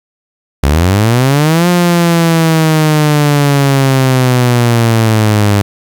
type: linear two-way sweep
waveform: sawtooth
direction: up then down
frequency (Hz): 65.6 to 177.6 to 100.4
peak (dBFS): -3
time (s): 0.63-5.62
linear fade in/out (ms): 5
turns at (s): 1.68
effects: 7-bit